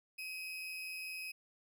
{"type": "tone with amplitude modulation", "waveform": "35% pulse", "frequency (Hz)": 2533, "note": "D#7", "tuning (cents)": 30, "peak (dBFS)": -38, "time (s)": [0.18, 1.32], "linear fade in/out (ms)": 10, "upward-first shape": "sine", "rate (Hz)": 175, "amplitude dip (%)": 45, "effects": []}